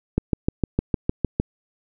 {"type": "click train", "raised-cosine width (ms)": 3, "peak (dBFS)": -6, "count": 9, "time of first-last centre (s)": [0.18, 1.4], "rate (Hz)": 6.56, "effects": []}